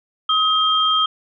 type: tone pair together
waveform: sine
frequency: 1268 / 3195 Hz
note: D#6 / G7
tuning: +32 / +32 cents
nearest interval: octave + major third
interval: 1600 cents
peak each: -17 dBFS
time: 0.29-1.06 s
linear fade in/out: 5 ms
effects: none